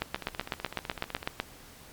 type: two click trains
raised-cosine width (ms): 0.3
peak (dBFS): -12 / -21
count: 12 / 18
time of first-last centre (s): 0.02-1.4 / 0.16-1.229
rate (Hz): 7.97 / 15.9
effects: pink hiss -51 dBFS RMS until 1.92 s + MP3 96 kbps